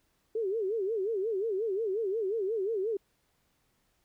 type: tone with vibrato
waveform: sine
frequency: 415.3 Hz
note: G#4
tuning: in tune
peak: -28 dBFS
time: 0.35-2.97 s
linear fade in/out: 5 ms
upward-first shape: sine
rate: 5.6 Hz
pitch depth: 190 cents each way
effects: pink hiss -73 dBFS RMS until 4.04 s